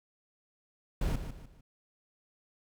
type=noise with echo; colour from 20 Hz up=brown; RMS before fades=-30 dBFS; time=1.01-1.16 s; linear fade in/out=5 ms; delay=150 ms; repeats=3; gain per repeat=-9 dB; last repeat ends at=1.61 s; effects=none